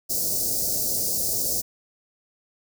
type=band-stop noise; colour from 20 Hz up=white; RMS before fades=-25 dBFS; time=0.09-1.62 s; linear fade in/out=20 ms; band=670 to 4700 Hz; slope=48 dB/octave; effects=none